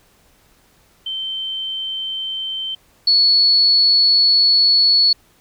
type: tone pair in turn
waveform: sine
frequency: 3105 / 4404 Hz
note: G7 / C#8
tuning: -17 / -12 cents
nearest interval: tritone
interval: 605 cents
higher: second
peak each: -22 / -10 dBFS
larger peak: second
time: 1.06-2.75 / 3.07-5.13 s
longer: second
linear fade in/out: 5 ms
effects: pink hiss -55 dBFS RMS until 5.4 s